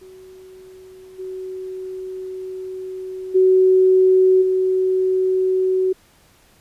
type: tone with level steps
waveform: sine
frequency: 374.3 Hz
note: F#4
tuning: 20 cents sharp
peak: -39 / -27 / -10 / -15 dBFS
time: 0.01-5.93 s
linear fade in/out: 10 ms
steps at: 1.18 / 3.34 / 4.41 s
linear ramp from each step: 20 ms
effects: pink hiss -54 dBFS RMS until 6.6 s + resampled to 32000 Hz